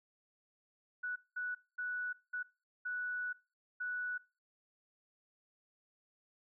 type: tone bursts at uneven times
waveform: sine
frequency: 1477 Hz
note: F#6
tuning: 3 cents flat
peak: -36 dBFS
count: 6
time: 1.03-1.16 / 1.36-1.55 / 1.78-2.13 / 2.33-2.43 / 2.85-3.33 / 3.8-4.18 s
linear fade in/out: 10 ms
effects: noise-tail reverb RT60 0.3 s tail -21 dB re dry